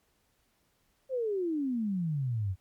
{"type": "exponential sweep", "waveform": "sine", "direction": "down", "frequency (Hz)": [542, 89.2], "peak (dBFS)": -28, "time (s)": [1.09, 2.56], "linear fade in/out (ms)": 50, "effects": ["pink hiss -72 dBFS RMS until 2.6 s", "MP3 96 kbps"]}